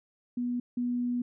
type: tone pair in turn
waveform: sine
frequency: 244.1 / 244.1 Hz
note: B3 / B3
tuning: -20 / -20 cents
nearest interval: unison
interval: 0 cents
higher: neither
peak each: -28 / -27 dBFS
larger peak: second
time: 0.37-0.6 / 0.77-1.22 s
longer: second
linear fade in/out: 5 ms
effects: none